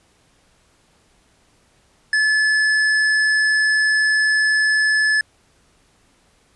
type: tone with tanh clipping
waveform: sine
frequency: 1726 Hz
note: A6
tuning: 34 cents flat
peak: -16 dBFS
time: 2.13-5.21 s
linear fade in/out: 2 ms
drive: 12 dB
effects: pink hiss -58 dBFS RMS until 6.55 s + resampled to 24000 Hz